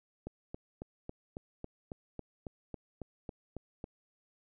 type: click train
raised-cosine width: 2 ms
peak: -27 dBFS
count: 14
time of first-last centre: 0.27-3.841 s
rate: 3.64 Hz
effects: none